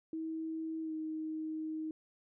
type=tone with pitch glide; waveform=sine; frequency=321 to 314.2 Hz; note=E4 to D#4; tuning=-46 to +17 cents; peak=-36 dBFS; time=0.13-1.91 s; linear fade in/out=2 ms; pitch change=-37 cents; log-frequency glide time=0.82-0.93 s; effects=none